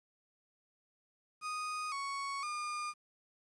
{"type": "tone with pitch steps", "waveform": "35% pulse", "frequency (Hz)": [1241, 1111, 1211], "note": ["D#6", "C#6", "D#6"], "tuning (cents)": [-5, 4, -47], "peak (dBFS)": -35, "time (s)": [1.41, 2.94], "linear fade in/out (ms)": 50, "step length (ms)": 510, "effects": ["resampled to 22050 Hz", "11-bit"]}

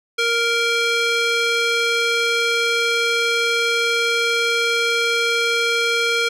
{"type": "tone with band-pass filter", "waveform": "square", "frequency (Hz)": 466.2, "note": "A#4", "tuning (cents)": 0, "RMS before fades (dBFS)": -19, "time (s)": [0.18, 6.29], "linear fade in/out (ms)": 10, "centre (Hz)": 2800, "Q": 0.99, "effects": []}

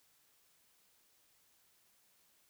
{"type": "silence", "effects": ["white hiss -71 dBFS RMS until 2.49 s"]}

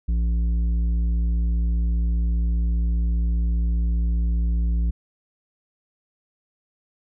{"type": "tone with tanh clipping", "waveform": "sine", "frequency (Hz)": 57.5, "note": "A#1", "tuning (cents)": -23, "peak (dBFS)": -20, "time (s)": [0.08, 4.91], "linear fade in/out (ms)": 10, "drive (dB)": 8, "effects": []}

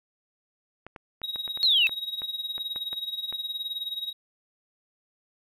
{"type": "clicks", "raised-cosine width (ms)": 0.5, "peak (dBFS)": -26, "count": 12, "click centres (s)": [0.866, 0.962, 1.217, 1.359, 1.478, 1.574, 1.894, 2.219, 2.58, 2.761, 2.93, 3.326]}
{"type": "tone with tremolo", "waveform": "triangle", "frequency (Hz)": 3803, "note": "A#7", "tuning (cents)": 34, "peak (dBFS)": -26, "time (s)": [1.23, 4.13], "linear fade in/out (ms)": 10, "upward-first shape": "sine", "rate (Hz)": 19, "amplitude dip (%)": 75}
{"type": "exponential sweep", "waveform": "sine", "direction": "down", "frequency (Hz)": [4331, 2546], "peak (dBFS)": -18, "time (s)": [1.63, 1.87], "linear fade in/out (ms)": 0}
{"effects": []}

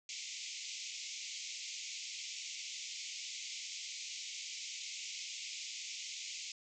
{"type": "band-pass noise", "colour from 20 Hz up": "white", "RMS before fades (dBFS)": -45, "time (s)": [0.09, 6.52], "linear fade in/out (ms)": 2, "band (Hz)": [2100, 7300], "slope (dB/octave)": 96, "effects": []}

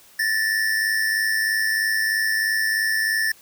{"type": "tone pair together", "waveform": "square", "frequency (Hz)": [1761.6, 1864.7], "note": ["A6", "A#6"], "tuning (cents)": [2, 0], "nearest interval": "minor second", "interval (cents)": 98, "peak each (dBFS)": [-21, -27], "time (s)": [0.19, 3.32], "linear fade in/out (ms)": 5, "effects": ["white hiss -51 dBFS RMS until 3.41 s"]}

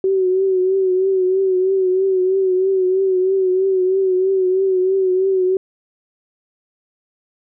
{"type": "tone with vibrato", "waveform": "sine", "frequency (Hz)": 376.8, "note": "F#4", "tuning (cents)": 32, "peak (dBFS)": -13, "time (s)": [0.04, 5.57], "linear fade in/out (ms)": 2, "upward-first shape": "triangle", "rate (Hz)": 3.1, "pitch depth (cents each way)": 58, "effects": []}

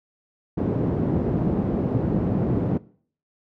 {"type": "band-pass noise", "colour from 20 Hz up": "pink", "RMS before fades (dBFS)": -23, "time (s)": [0.57, 2.78], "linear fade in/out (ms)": 10, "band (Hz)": [120, 340], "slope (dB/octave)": 12, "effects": ["noise-tail reverb RT60 0.5 s tail -20 dB re dry"]}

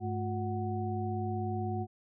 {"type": "tone cluster", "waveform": "sine", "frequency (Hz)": [101.8, 218, 358.1, 742], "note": ["G#2", "A3", "F4", "F#5"], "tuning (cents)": [-34, -16, 43, 5], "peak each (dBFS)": [-34, -38, -38, -38], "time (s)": [0, 1.87], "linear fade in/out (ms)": 50, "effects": []}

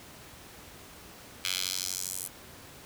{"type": "tone with high-pass filter sweep", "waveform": "10% pulse", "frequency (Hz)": 92.5, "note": "F#2", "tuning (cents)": 0, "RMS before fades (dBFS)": -34, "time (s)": [1.44, 2.28], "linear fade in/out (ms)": 10, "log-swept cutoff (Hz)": [2900, 9700], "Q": 1.5, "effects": ["pink hiss -49 dBFS RMS until 2.85 s", "high-pass 60 Hz 12 dB/octave"]}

